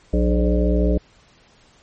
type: harmonic tone with a mistuned harmonic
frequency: 60 Hz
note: B1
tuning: 49 cents flat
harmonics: 1 / 3 / 5 / 7 / 9 / 10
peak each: -17 / -22 / -24 / -25 / -27 / -27 dBFS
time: 0.13-0.98 s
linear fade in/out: 5 ms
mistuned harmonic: 9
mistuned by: -46 cents
effects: pink hiss -54 dBFS RMS until 1.82 s + MP3 32 kbps